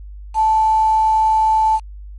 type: tone with quantisation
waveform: sine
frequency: 876 Hz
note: A5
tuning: 8 cents flat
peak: -11 dBFS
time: 0.34-1.8 s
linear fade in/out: 50 ms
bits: 6
effects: added 50 Hz sine -31 dBFS peak until 2.18 s + MP3 48 kbps